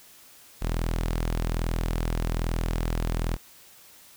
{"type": "tone", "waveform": "sawtooth", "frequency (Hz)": 41.2, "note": "E1", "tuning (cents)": 0, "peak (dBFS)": -21, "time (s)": [0.61, 3.37], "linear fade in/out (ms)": 20, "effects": ["white hiss -52 dBFS RMS until 4.16 s"]}